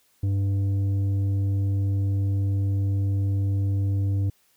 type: tone with tanh clipping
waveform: sine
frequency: 98.5 Hz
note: G2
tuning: 9 cents sharp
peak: -22 dBFS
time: 0.23-4.3 s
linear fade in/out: 5 ms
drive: 7 dB
effects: white hiss -64 dBFS RMS until 4.56 s